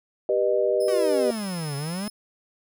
sine chord, G augmented, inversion none, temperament just, 392 / 490 / 612.5 Hz, G4 / B4 / D#5, 0 / -14 / -27 cents, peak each -24 / -24 / -23 dBFS, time 0.29-1.31 s, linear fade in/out 2 ms
20% pulse tone, 5170 Hz, E8, 34 cents flat, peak -33 dBFS, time 0.8-2.1 s, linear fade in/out 5 ms
45% pulse exponential two-way sweep, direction down then up, 392 to 136.8 to 215.6 Hz, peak -28 dBFS, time 0.88-2.08 s, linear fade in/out 2 ms, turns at 1.76 s
effects none

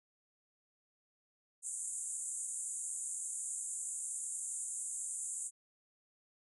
pink band-pass noise, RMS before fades -41 dBFS, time 1.62-5.51 s, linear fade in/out 50 ms, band 7000 to 9900 Hz, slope 96 dB/octave, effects none

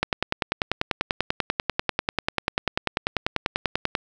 click train, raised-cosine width 0.3 ms, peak -5 dBFS, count 41, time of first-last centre 0.03-3.952 s, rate 10.2 Hz, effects none

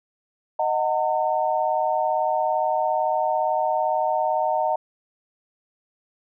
sine chord, D# minor, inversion none, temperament equal with one note detuned, 622.3 / 740 / 908.4 Hz, D#5 / F#5 / A#5, 0 / 0 / -45 cents, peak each -24 dBFS, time 0.59-4.76 s, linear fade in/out 5 ms, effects none

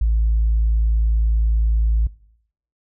sine tone, 55 Hz, A1, in tune, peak -13 dBFS, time 0.01-2.07 s, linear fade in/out 5 ms, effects noise-tail reverb RT60 0.7 s tail -22 dB re dry + tanh soft clip ceiling -11 dBFS

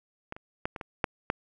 clicks, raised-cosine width 0.5 ms, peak -21 / -28 / -14 / -22 / -22 / -9 / -10 dBFS, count 7, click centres 0.324 / 0.365 / 0.655 / 0.762 / 0.812 / 1.042 / 1.301 s, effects none

